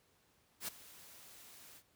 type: noise with ADSR envelope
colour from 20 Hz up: white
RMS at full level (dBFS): -39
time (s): 0.6-1.83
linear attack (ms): 80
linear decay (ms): 11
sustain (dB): -18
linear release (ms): 63
effects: pink hiss -72 dBFS RMS until 1.95 s + high-pass 60 Hz 12 dB/octave